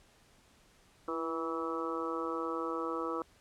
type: harmonic tone with a mistuned harmonic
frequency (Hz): 162.8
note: E3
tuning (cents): -21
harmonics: 2 / 3 / 4 / 5 / 6 / 7 / 8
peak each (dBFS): -38 / -38 / -49 / -49 / -45 / -40 / -40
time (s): 1.08-3.22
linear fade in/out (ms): 2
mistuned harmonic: 2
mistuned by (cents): +35
effects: pink hiss -64 dBFS RMS until 3.4 s + low-pass 10000 Hz 12 dB/octave